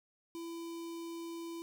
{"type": "tone with notch filter", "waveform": "square", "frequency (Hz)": 334.7, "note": "E4", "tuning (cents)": 26, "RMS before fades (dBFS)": -43, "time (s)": [0.35, 1.62], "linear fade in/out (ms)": 0, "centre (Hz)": 1700, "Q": 1.4, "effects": []}